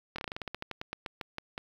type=slowing click train; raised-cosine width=0.3 ms; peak=-20 dBFS; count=18; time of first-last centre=0.16-1.579 s; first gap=24 ms; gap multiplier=1.14; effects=8-bit